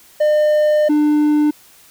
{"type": "tone pair in turn", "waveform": "triangle", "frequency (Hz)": [604, 299], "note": ["D5", "D4"], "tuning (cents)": [48, 31], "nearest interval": "octave", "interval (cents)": 1217, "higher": "first", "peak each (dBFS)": -9, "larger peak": "neither", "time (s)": [[0.2, 0.89], [0.89, 1.51]], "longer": "first", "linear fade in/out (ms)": 10, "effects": ["white hiss -47 dBFS RMS until 1.9 s"]}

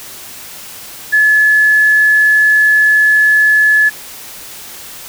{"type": "tone", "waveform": "sine", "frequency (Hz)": 1715, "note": "A6", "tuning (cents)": -45, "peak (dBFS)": -6, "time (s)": [1.12, 3.9], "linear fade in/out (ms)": 20, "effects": ["white hiss -31 dBFS RMS until 5.08 s"]}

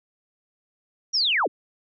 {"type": "linear sweep", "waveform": "sine", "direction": "down", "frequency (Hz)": [5790, 167], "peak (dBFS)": -19, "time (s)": [1.13, 1.48], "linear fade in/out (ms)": 20, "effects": []}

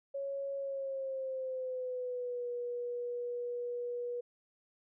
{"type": "tone with pitch glide", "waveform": "sine", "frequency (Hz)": [553, 484.2], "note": ["C#5", "B4"], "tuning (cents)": [-4, -34], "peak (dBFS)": -35, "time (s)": [0.14, 4.21], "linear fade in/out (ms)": 10, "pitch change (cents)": -230, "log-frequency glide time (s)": [0.57, 2.49], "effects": []}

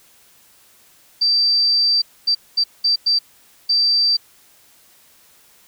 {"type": "tone bursts at uneven times", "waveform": "sine", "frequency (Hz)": 4671, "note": "D8", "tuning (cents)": -10, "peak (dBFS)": -13, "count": 6, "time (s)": [[1.21, 2.02], [2.27, 2.35], [2.57, 2.64], [2.84, 2.96], [3.06, 3.19], [3.69, 4.17]], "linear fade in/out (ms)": 10, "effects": ["white hiss -52 dBFS RMS until 5.67 s"]}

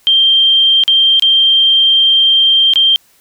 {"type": "tone with dropouts", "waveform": "sine", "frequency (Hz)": 3165, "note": "G7", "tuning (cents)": 16, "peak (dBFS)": -6, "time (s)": [0.07, 2.96], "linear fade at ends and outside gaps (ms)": 0, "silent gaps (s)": [[0.837, 0.879], [1.196, 1.223], [2.736, 2.758]], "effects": ["white hiss -51 dBFS RMS until 3.2 s"]}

